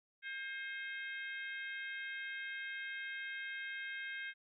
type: harmonic tone with a mistuned harmonic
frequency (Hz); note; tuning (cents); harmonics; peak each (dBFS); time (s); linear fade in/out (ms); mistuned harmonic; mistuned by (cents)
533; C5; +32; 3 / 4 / 5 / 6 / 7; -43 / -46 / -52 / -53 / -56; 0.22-4.34; 50; 5; -61
effects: none